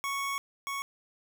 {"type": "tone pair in turn", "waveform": "25% pulse", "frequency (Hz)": [1108.7, 1108.7], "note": ["C#6", "C#6"], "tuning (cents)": [0, 0], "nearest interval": "unison", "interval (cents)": 0, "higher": "neither", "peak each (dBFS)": [-27, -29], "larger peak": "first", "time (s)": [[0.04, 0.38], [0.67, 0.82]], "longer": "first", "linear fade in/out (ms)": 0, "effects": []}